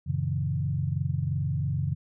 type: chord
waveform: sine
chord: F# dominant seventh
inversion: none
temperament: equal with one note detuned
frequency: 92.5 / 116.54 / 138.59 / 161.61 Hz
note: F#2 / A#2 / C#3 / E3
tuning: 0 / 0 / 0 / -34 cents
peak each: -31 / -34 / -28 / -33 dBFS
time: 0.06-1.95 s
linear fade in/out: 20 ms
effects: none